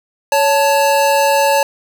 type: tone pair together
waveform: square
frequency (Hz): 559.5 / 880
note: C#5 / A5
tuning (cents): +16 / 0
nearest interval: minor sixth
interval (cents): 784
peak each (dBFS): -14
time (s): 0.32-1.63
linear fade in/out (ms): 2
effects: none